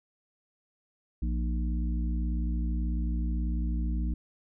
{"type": "harmonic tone with a mistuned harmonic", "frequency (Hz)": 58.27, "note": "A#1", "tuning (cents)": 0, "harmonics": [1, 3, 4, 5], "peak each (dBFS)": [-27, -37, -39, -41], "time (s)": [1.22, 4.14], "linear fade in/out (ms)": 5, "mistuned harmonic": 5, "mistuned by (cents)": 80, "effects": []}